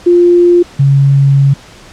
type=tone pair in turn; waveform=sine; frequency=350 / 138.51 Hz; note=F4 / C#3; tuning=+4 / -1 cents; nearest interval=octave + major third; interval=1605 cents; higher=first; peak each=-3 / -4 dBFS; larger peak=first; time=0.06-0.63 / 0.79-1.54 s; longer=second; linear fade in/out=10 ms; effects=pink hiss -36 dBFS RMS until 1.92 s + low-pass 7000 Hz 12 dB/octave